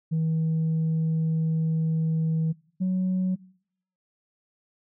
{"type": "tone pair in turn", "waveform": "sine", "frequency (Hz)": [160.5, 185.31], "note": ["E3", "F#3"], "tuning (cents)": [-46, 3], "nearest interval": "major second", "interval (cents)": 249, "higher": "second", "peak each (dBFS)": -20, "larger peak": "neither", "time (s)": [[0.11, 2.53], [2.8, 3.36]], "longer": "first", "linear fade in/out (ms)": 20, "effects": ["noise-tail reverb RT60 0.7 s tail -25 dB re dry", "tanh soft clip ceiling -20 dBFS"]}